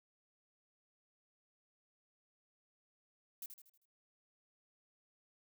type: noise with echo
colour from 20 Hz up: violet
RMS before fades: -45 dBFS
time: 3.42-3.46 s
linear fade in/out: 2 ms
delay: 79 ms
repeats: 5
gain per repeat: -7 dB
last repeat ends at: 3.855 s
effects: none